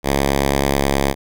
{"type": "tone", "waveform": "5% pulse", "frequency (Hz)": 69.3, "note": "C#2", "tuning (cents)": 0, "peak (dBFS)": -4, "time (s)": [0.03, 1.15], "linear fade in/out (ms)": 50, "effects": []}